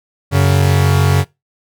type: tone pair together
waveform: 45% pulse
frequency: 93.51 / 140.1 Hz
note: F#2 / C#3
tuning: +19 / +19 cents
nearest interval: perfect fifth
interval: 700 cents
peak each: -12 dBFS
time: 0.31-1.25 s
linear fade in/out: 50 ms
effects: noise-tail reverb RT60 0.2 s tail -21 dB re dry